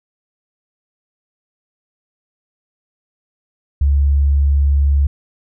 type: tone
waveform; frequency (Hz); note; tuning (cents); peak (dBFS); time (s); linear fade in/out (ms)
sine; 70.5; C#2; +30; -10; 3.81-5.07; 5
effects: none